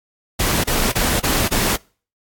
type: noise bursts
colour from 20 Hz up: pink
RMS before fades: -18 dBFS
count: 5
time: 0.39-1.764 s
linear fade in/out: 10 ms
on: 250 ms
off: 31 ms
effects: noise-tail reverb RT60 0.4 s tail -25 dB re dry + AAC 64 kbps